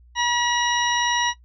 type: harmonic tone with a mistuned harmonic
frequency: 962 Hz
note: B5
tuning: 46 cents flat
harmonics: 1 / 2 / 3 / 4 / 6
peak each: -22 / -25 / -27 / -28 / -30 dBFS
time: 0.15-1.34 s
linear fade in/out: 50 ms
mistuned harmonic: 6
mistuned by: -19 cents
effects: noise-tail reverb RT60 0.1 s tail -17 dB re dry + added 60 Hz sine -48 dBFS peak until 1.44 s